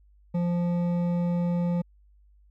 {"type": "tone with hard clipping", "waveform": "sine", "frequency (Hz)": 174.2, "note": "F3", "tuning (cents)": -4, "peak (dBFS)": -25, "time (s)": [0.34, 1.82], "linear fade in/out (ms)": 10, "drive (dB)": 9, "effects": ["added 50 Hz sine -55 dBFS peak until 2.5 s"]}